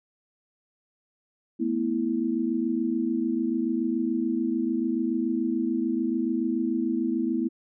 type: chord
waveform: sine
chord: A suspended second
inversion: none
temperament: equal with one note detuned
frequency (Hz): 220 / 246.9 / 327.7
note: A3 / B3 / E4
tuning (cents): 0 / 0 / -10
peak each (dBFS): -30 / -27 / -27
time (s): 1.59-7.49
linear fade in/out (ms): 20
effects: none